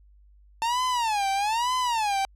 45% pulse tone with vibrato, 890 Hz, A5, 20 cents sharp, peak -23 dBFS, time 0.62-2.25 s, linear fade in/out 0 ms, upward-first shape sine, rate 1.1 Hz, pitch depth 230 cents each way, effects added 50 Hz sine -52 dBFS peak until 2.35 s + low-pass 9000 Hz 12 dB/octave

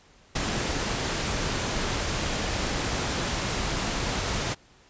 pink noise with ADSR envelope, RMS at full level -23 dBFS, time 0.35-4.55 s, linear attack 12 ms, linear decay 12 ms, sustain -5 dB, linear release 23 ms, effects pink hiss -57 dBFS RMS until 4.89 s + resampled to 16000 Hz

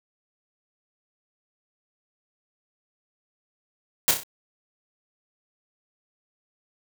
white noise with echo, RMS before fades -18 dBFS, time 4.08-4.11 s, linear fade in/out 0 ms, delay 31 ms, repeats 4, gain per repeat -6 dB, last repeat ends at 4.234 s, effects none

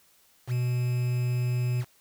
triangle tone with quantisation, 123.47 Hz, B2, in tune, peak -22 dBFS, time 0.47-1.85 s, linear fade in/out 50 ms, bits 7, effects white hiss -62 dBFS RMS until 2 s

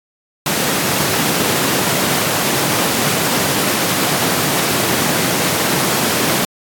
pink high-pass noise, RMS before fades -17 dBFS, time 0.46-6.45 s, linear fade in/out 2 ms, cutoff 130 Hz, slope 24 dB/octave, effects AAC 64 kbps

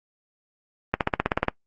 accelerating click train, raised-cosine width 0.5 ms, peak -5 dBFS, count 10, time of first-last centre 0.94-1.483 s, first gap 68 ms, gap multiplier 0.97, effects noise-tail reverb RT60 0.1 s tail -22 dB re dry + Opus 24 kbps

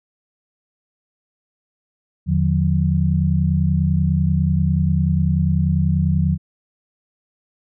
sine tone cluster, 82.9 / 149.5 / 179.7 Hz, E2 / D3 / F3, +10 / +31 / +50 cents, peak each -19 dBFS, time 2.26-6.38 s, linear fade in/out 50 ms, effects none

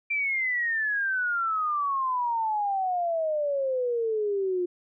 sine exponential sweep, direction down, 2367 to 351.4 Hz, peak -24 dBFS, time 0.1-4.66 s, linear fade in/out 10 ms, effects none

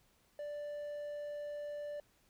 triangle tone, 587 Hz, D5, 1 cent flat, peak -38 dBFS, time 0.39-2 s, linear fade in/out 2 ms, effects pink hiss -71 dBFS RMS until 2.29 s

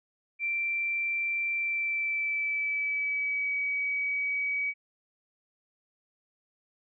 sine tone with pitch glide, 2351 to 2271 Hz, D7 to C#7, +1 to +41 cents, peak -27 dBFS, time 0.39-4.74 s, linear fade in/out 50 ms, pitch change -60 cents, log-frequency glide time 1.54-3.53 s, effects none

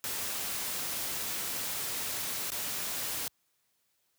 white noise with dropouts, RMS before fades -35 dBFS, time 0.04-3.28 s, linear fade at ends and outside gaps 1 ms, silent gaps 2.504-2.518 s, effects white hiss -75 dBFS RMS until 4.18 s + high-pass 60 Hz 12 dB/octave

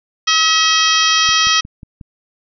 harmonic tone, 641 Hz, E5, 49 cents flat, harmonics 2 / 3 / 4 / 5 / 6 / 7 / 8 / 9, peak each -17 / -20 / -20 / -16 / -23 / -23 / -20 / -20 dBFS, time 0.27-1.61 s, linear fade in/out 10 ms
click train, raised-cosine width 5 ms, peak -21 dBFS, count 5, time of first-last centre 1.29-2.012 s, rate 5.54 Hz
effects none

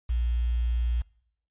sine tone with quantisation, 59.3 Hz, A#1, 30 cents sharp, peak -23 dBFS, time 0.09-1.02 s, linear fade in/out 10 ms, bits 8, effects noise-tail reverb RT60 0.7 s tail -24 dB re dry + resampled to 8000 Hz

